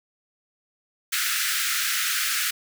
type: high-pass noise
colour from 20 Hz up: pink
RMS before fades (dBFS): -25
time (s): 1.12-2.51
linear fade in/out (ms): 10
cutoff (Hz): 1300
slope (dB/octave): 96
effects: none